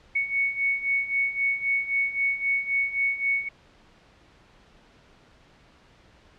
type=beating tone pair; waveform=sine; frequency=2217 / 2220.8 Hz; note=C#7 / C#7; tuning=0 / +3 cents; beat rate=3.8 Hz; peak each=-28 / -24 dBFS; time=0.15-3.49 s; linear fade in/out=10 ms; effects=pink hiss -56 dBFS RMS until 6.38 s + low-pass 4000 Hz 12 dB/octave